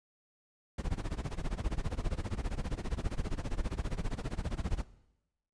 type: noise with tremolo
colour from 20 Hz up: brown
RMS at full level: -31 dBFS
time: 0.78-4.84 s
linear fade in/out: 5 ms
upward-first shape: sine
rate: 15 Hz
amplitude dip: 95%
effects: noise-tail reverb RT60 0.9 s tail -18 dB re dry + resampled to 22050 Hz